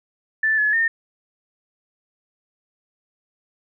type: tone with pitch steps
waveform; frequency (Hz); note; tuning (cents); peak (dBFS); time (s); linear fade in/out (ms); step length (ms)
sine; 1760 / 1707 / 1822; A6 / G#6 / A#6; 0 / +47 / -40; -16; 0.43-0.88; 5; 150
effects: none